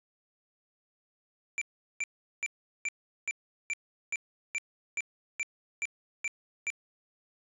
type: tone bursts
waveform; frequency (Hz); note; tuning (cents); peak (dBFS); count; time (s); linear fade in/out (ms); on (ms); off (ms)
square; 2349; D7; 0; -30; 13; 1.58-6.702; 0; 34; 390
effects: resampled to 22050 Hz